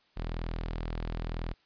sawtooth tone, 40.98 Hz, E1, 9 cents flat, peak -29 dBFS, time 0.16-1.54 s, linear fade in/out 20 ms, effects white hiss -67 dBFS RMS until 1.65 s + resampled to 11025 Hz

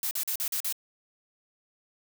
blue noise bursts, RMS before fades -30 dBFS, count 6, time 0.03-0.726 s, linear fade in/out 2 ms, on 81 ms, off 42 ms, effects none

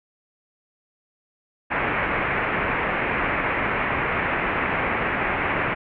white low-pass noise, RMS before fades -24 dBFS, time 1.7-5.75 s, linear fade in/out 20 ms, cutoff 2400 Hz, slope 48 dB/octave, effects none

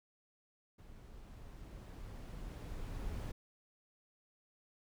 brown noise with level ramp, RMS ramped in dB -55 to -41 dBFS, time 0.78-3.32 s, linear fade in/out 10 ms, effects none

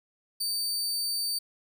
sawtooth tone, 4601 Hz, D8, 36 cents flat, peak -25 dBFS, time 0.4-1.39 s, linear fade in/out 10 ms, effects none

